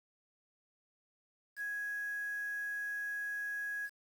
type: tone with quantisation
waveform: sine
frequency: 1663 Hz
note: G#6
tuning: 2 cents sharp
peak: -36 dBFS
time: 1.56-3.9 s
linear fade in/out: 50 ms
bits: 9
effects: none